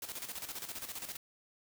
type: noise with tremolo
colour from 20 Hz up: white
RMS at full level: -41 dBFS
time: 0.02-1.17 s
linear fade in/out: 5 ms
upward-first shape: square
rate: 15 Hz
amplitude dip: 65%
effects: none